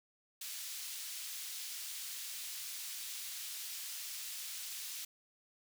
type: high-pass noise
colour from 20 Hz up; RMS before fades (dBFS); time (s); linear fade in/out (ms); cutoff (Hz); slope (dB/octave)
pink; -44; 0.41-5.05; 5; 3600; 12
effects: none